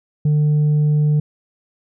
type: tone with tanh clipping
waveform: triangle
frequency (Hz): 150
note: D3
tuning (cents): +37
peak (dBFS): -13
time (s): 0.25-1.2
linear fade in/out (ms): 5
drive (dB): 7
effects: none